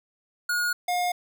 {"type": "tone pair in turn", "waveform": "square", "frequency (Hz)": [1441, 713.9], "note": ["F#6", "F5"], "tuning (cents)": [-46, 38], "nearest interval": "octave", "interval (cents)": 1216, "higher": "first", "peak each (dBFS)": -24, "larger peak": "neither", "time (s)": [[0.49, 0.73], [0.88, 1.12]], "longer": "neither", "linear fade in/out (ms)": 5, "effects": []}